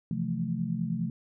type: chord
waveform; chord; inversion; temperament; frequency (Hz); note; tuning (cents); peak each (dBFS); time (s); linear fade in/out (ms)
sine; F major seventh; second; equal; 130.81 / 164.81 / 174.61 / 220; C3 / E3 / F3 / A3; 0 / 0 / 0 / 0; -36 / -34 / -32 / -33; 0.11-1.1; 2
effects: none